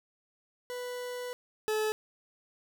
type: tone pair in turn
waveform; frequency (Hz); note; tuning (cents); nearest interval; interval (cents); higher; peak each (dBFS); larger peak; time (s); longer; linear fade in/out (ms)
40% pulse; 493.9 / 431.1; B4 / A4; 0 / -35; major second; 235; first; -35 / -27; second; 0.7-1.33 / 1.68-1.92; first; 0
effects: none